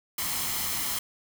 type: noise with comb filter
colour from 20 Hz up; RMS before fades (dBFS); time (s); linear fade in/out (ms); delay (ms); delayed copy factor
white; -30; 0.18-0.99; 5; 0.96; +0.5
effects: none